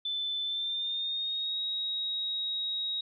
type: tone with pitch glide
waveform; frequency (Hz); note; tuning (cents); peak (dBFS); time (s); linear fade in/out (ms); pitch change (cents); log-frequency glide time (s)
sine; 3520 to 3794; A7 to A#7; 0 to +30; -30; 0.05-3.01; 5; +130; 0.44-1.6
effects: none